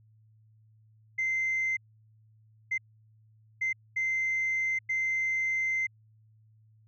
sine tone bursts at uneven times, 2077 Hz, C7, 13 cents flat, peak -25 dBFS, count 5, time 1.18-1.77 / 2.71-2.78 / 3.61-3.73 / 3.96-4.79 / 4.89-5.87 s, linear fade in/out 10 ms, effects tanh soft clip ceiling -23 dBFS + added 109 Hz sine -58 dBFS peak until 6.87 s

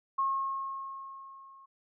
sine tone with level ramp, 1083 Hz, C#6, 41 cents flat, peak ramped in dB -25 to -52 dBFS, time 0.18-1.66 s, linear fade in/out 10 ms, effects none

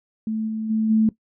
sine tone with level steps, 219.3 Hz, A3, 6 cents flat, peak -22 / -24 / -18 / -14 dBFS, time 0.27-1.09 s, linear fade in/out 2 ms, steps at 0.47 / 0.69 / 0.89 s, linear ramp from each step 20 ms, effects noise-tail reverb RT60 0.1 s tail -18 dB re dry

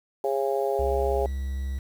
harmonic tone, 136.5 Hz, C#3, 26 cents flat, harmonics 3 / 4 / 5 / 6, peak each -26 / -28 / -30 / -32 dBFS, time 0.24-1.26 s, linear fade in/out 2 ms
triangle tone with pitch glide, 68 to 67.03 Hz, C#2 to C2, -33 to +42 cents, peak -25 dBFS, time 0.79-1.79 s, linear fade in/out 5 ms, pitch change -25 cents, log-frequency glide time 0.91-1.41 s
effects 8-bit

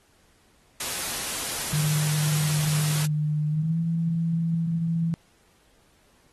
white noise, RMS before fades -30 dBFS, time 0.8-3.06 s, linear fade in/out 5 ms
sine tone with pitch glide, 151.3 to 165.95 Hz, D#3 to E3, -48 to +12 cents, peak -22 dBFS, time 1.73-5.14 s, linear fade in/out 0 ms, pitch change +160 cents, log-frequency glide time 3.5-3.78 s
effects pink hiss -62 dBFS RMS until 6.32 s + AAC 32 kbps

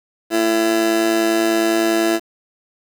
30% pulse tone with amplitude modulation, 335.7 Hz, E4, 32 cents sharp, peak -9 dBFS, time 0.3-2.2 s, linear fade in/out 50 ms, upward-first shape sine, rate 110 Hz, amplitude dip 65%, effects 7-bit

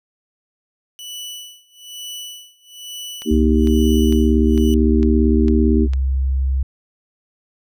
sawtooth tone with tremolo, 2965 Hz, F#7, 3 cents sharp, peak -25 dBFS, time 0.99-4.74 s, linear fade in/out 0 ms, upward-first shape sine, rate 1.1 Hz, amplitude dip 95%
click train, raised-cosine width 0.2 ms, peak -17 dBFS, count 7, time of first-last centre 3.22-5.935 s, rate 2.21 Hz
harmonic tone, 77.78 Hz, D#2, in tune, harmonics 3 / 4 / 5, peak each -16 / -18 / -20 dBFS, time 3.25-5.88 s, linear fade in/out 50 ms
sine tone, 66.3 Hz, C2, 23 cents sharp, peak -15 dBFS, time 3.31-6.63 s, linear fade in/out 5 ms
effects none

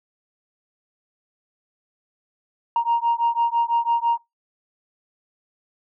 sine beating tone pair, 932.3 / 938.3 Hz, A#5 / A#5, 0 / +11 cents, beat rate 6 Hz, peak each -20 dBFS, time 2.76-4.18 s, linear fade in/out 2 ms, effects noise-tail reverb RT60 0.2 s tail -24 dB re dry + tanh soft clip ceiling -13 dBFS

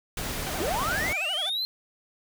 pink noise, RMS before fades -32 dBFS, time 0.17-1.13 s, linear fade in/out 2 ms
sawtooth tone with vibrato, 682 Hz, F5, 41 cents flat, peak -31 dBFS, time 0.46-1.5 s, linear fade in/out 10 ms, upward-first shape sine, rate 12 Hz, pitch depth 240 cents each way
triangle linear sweep, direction up, 288 to 4186 Hz, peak -25 dBFS, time 0.6-1.65 s, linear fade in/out 0 ms
effects none

